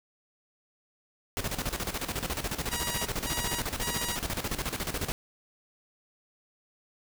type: noise with tremolo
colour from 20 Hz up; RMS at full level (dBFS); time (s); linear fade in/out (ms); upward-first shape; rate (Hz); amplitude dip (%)
pink; -31; 1.37-5.12; 0; square; 14; 70
type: tone bursts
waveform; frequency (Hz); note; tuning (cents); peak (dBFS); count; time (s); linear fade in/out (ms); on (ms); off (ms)
5% pulse; 957; A#5; +45; -20; 3; 2.71-4.16; 10; 350; 200
effects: none